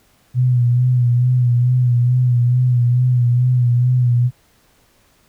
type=tone with vibrato; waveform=sine; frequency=123.47 Hz; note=B2; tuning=in tune; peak=-11 dBFS; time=0.34-4.31 s; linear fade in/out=50 ms; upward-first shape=sine; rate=2.3 Hz; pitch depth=43 cents each way; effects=pink hiss -56 dBFS RMS until 5.28 s